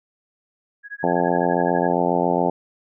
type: tone with tremolo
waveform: sine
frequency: 1661.2 Hz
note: G#6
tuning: in tune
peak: -28 dBFS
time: 0.83-1.93 s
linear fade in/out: 50 ms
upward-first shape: sine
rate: 12 Hz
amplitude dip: 100%
type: harmonic tone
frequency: 87.31 Hz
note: F2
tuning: in tune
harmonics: 2 / 3 / 4 / 5 / 6 / 7 / 8 / 9 / 10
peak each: -26 / -26 / -26 / -26 / -26 / -26 / -26 / -26 / -26 dBFS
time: 1.03-2.5 s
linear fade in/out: 5 ms
effects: none